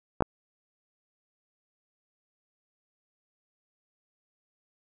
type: clicks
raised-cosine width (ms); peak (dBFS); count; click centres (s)
1; -9; 2; 0.207 / 0.223
effects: none